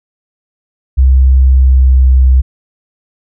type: tone with pitch glide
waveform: sine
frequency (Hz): 65.41 to 64.62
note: C2 to C2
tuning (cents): 0 to -21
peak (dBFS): -3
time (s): 0.97-2.42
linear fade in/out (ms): 20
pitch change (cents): -21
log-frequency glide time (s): 1.46-2.09
effects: none